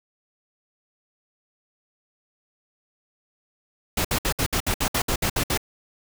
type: noise bursts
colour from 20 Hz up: pink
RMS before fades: -23 dBFS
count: 12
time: 3.97-5.576 s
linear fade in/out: 5 ms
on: 77 ms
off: 62 ms
effects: none